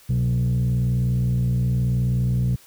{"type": "tone with frequency modulation", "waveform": "sine", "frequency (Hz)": 125.5, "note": "B2", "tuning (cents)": 28, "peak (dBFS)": -16, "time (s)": [0.09, 2.56], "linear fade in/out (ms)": 10, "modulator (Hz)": 59.1, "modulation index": 0.71, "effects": ["tanh soft clip ceiling -16 dBFS", "white hiss -51 dBFS RMS until 2.66 s"]}